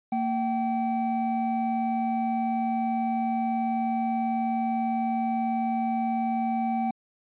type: tone pair together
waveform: triangle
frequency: 229.6 / 768.5 Hz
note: A#3 / G5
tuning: -26 / -35 cents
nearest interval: octave + major sixth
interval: 2091 cents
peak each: -25 dBFS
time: 0.12-6.91 s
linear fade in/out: 5 ms
effects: resampled to 8000 Hz